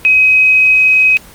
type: tone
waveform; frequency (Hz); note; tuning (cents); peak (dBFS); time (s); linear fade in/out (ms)
sine; 2531; D#7; +29; -5; 0.05-1.17; 0
effects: pink hiss -37 dBFS RMS until 1.34 s + Opus 32 kbps